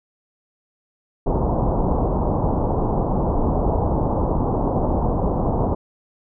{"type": "low-pass noise", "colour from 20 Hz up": "pink", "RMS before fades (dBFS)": -20, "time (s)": [1.26, 5.75], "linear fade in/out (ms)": 10, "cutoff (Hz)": 990, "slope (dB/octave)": 48, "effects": []}